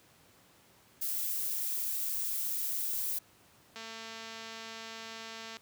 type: noise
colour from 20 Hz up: violet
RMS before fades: -34 dBFS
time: 1.01-3.19 s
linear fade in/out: 10 ms
type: click train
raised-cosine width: 0.2 ms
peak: -27 dBFS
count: 408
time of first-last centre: 3.76-5.569 s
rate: 225 Hz
effects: pink hiss -62 dBFS RMS until 5.61 s + high-pass 100 Hz 12 dB/octave